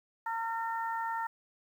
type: harmonic tone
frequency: 455.9 Hz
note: A#4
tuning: 39 cents flat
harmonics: 2 / 3 / 4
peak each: -33 / -39 / -41 dBFS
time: 0.26-1.27 s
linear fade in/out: 5 ms
effects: 10-bit